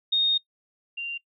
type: tone pair in turn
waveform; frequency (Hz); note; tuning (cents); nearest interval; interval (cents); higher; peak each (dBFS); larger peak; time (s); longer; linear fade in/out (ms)
sine; 3703 / 2776; A#7 / F7; -12 / -11; perfect fourth; 499; first; -19 / -29; first; 0.12-0.38 / 0.97-1.18; first; 10
effects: noise-tail reverb RT60 0.1 s tail -23 dB re dry